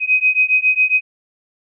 sine beating tone pair, 2513 / 2520.3 Hz, D#7 / D#7, +17 / +22 cents, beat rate 7.3 Hz, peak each -15 dBFS, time 0-1.01 s, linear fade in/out 50 ms, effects none

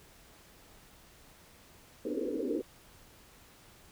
white band-pass noise, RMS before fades -34 dBFS, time 2.05-2.62 s, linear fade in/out 5 ms, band 240 to 510 Hz, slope 96 dB/octave, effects pink hiss -58 dBFS RMS until 3.91 s

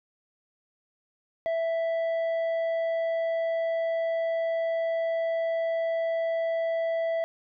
sine tone with tanh clipping, 660 Hz, E5, 2 cents sharp, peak -26 dBFS, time 1.46-7.24 s, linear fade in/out 0 ms, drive 6 dB, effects none

